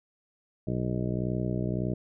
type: harmonic tone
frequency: 61.74 Hz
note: B1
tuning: in tune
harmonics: 1 / 2 / 3 / 4 / 5 / 6 / 7 / 8 / 9 / 10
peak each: -39 / -31 / -32 / -40 / -36 / -37 / -41 / -48 / -48 / -40 dBFS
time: 0.67-1.94 s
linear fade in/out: 5 ms
effects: none